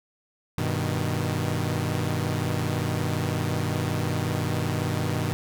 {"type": "chord", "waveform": "sawtooth", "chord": "G augmented", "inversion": "none", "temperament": "equal", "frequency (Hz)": [98, 123.47, 155.56], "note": ["G2", "B2", "D#3"], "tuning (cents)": [0, 0, 0], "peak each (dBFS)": -25, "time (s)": [0.58, 5.33], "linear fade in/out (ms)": 0, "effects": []}